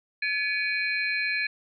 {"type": "tone cluster", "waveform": "sine", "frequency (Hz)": [1708, 2279, 2467, 4137], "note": ["G#6", "C#7", "D#7", "C8"], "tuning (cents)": [48, 47, -15, -20], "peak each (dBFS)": [-29, -31, -29, -35], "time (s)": [0.22, 1.47], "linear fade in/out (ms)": 5, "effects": []}